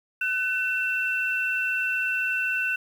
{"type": "tone pair together", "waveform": "sine", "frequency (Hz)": [1505.6, 2692], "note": ["F#6", "E7"], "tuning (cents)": [30, 36], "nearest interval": "minor seventh", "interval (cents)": 1006, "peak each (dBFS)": -26, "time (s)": [0.21, 2.76], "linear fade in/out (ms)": 5, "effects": ["8-bit"]}